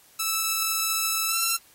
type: tone with pitch glide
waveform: 5% pulse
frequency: 1314 to 1348.6 Hz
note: E6 to E6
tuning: -6 to +39 cents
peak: -13 dBFS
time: 0.19-1.57 s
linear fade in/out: 10 ms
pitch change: +45 cents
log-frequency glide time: 1.28-1.37 s
effects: white hiss -56 dBFS RMS until 1.74 s + AAC 48 kbps